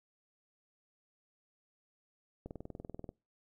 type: click train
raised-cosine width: 2 ms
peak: -30 dBFS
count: 14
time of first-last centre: 2.46-3.091 s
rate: 20.6 Hz
effects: noise-tail reverb RT60 0.3 s tail -26 dB re dry